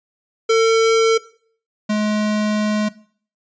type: tone pair in turn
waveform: square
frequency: 450.3 / 211.7 Hz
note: A4 / G#3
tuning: +40 / +33 cents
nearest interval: octave + minor second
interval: 1307 cents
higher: first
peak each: -12 / -17 dBFS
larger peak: first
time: 0.49-1.18 / 1.89-2.89 s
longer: second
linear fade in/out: 10 ms
effects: noise-tail reverb RT60 0.5 s tail -19 dB re dry + resampled to 16000 Hz